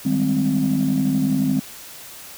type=chord; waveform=sine; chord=Ab major seventh; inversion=second; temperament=equal with one note detuned; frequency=155.11 / 196 / 207.7 / 261.6 Hz; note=Eb3 / G3 / Ab3 / C4; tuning=-5 / 0 / 0 / 0 cents; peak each=-23 / -23 / -24 / -18 dBFS; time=0.05-1.6 s; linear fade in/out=10 ms; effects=tanh soft clip ceiling -11 dBFS + white hiss -39 dBFS RMS until 2.37 s